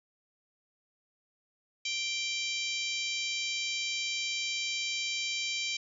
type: harmonic tone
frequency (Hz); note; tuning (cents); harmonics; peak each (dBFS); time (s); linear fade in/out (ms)
784; G5; 0; 3 / 4 / 5 / 6 / 7 / 8 / 9; -35 / -37 / -39 / -41 / -42 / -43 / -44; 1.85-5.77; 5
effects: none